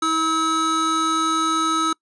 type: tone pair together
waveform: square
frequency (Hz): 322.2 / 1289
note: E4 / E6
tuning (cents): -39 / -39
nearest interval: 2 octaves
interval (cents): 2400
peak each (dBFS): -25 / -20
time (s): 0.02-1.93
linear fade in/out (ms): 5
effects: noise-tail reverb RT60 0.1 s tail -25 dB re dry + resampled to 22050 Hz